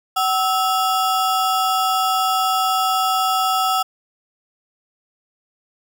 square ring-modulated tone, 1030 Hz, C6, 28 cents flat, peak -14 dBFS, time 0.16-3.83 s, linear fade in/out 10 ms, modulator 274 Hz, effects none

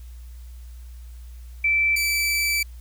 sine / sawtooth tone pair in turn, 2328 / 2318 Hz, D7 / D7, -16 / -23 cents, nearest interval unison, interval 7 cents, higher first, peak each -17 dBFS, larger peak neither, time 1.64-1.96 / 1.96-2.63 s, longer second, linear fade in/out 5 ms, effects added 60 Hz sine -37 dBFS peak until 2.8 s + white hiss -57 dBFS RMS until 2.8 s

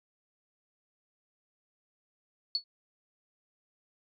sine tone with exponential decay, 4422 Hz, C#8, 5 cents flat, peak -22 dBFS, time 2.55-2.64 s, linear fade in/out 1 ms, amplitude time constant 18 ms, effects MP3 48 kbps

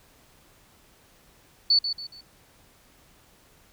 sine tone with echo, 4469 Hz, C#8, 13 cents sharp, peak -16 dBFS, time 1.7-1.79 s, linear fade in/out 5 ms, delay 140 ms, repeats 3, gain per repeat -9 dB, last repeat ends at 2.21 s, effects pink hiss -58 dBFS RMS until 3.72 s

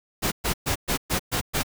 pink noise bursts, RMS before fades -24 dBFS, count 7, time 0.22-1.633 s, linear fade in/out 20 ms, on 99 ms, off 120 ms, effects none

